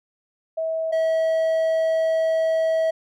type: tone pair in turn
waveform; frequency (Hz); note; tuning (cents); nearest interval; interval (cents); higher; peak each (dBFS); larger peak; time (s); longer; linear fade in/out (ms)
sine / triangle; 646 / 646; E5 / E5; -35 / -35; unison; 0; neither; -22 / -16; second; 0.57-0.92 / 0.92-2.91; second; 10
effects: none